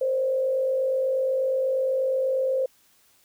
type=tone with frequency modulation; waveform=sine; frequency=526 Hz; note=C5; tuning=9 cents sharp; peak=-21 dBFS; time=0.01-2.66 s; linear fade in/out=5 ms; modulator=48.3 Hz; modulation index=0.49; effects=white hiss -61 dBFS RMS until 3.24 s